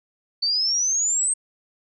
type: exponential sweep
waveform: sine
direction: up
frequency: 4500 to 8430 Hz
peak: -19 dBFS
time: 0.42-1.34 s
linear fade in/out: 10 ms
effects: none